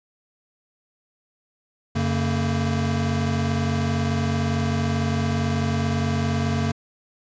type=tone cluster; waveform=square; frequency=91.3 / 141.1 / 229.2 Hz; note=F#2 / C#3 / A#3; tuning=-23 / +31 / -29 cents; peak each=-26 dBFS; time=1.95-6.72 s; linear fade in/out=10 ms; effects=resampled to 16000 Hz